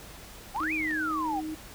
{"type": "exponential two-way sweep", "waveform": "sine", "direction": "up then down", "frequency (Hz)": [735, 2546, 735], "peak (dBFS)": -28, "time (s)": [0.54, 1.41], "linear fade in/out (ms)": 20, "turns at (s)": 0.73}
{"type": "clicks", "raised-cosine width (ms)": 0.3, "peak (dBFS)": -26, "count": 4, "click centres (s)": [0.562, 0.603, 0.634, 0.91]}
{"type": "tone with vibrato", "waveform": "sine", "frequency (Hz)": 312.7, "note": "D#4", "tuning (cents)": 9, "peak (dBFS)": -32, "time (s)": [0.6, 1.55], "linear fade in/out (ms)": 10, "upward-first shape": "sine", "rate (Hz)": 2.2, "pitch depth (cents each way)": 8}
{"effects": ["added 50 Hz sine -52 dBFS peak until 1.74 s", "pink hiss -47 dBFS RMS until 1.74 s"]}